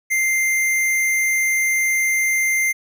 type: tone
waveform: square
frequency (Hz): 2093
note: C7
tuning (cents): 0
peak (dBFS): -17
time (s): 0.1-2.73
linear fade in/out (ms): 20
effects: none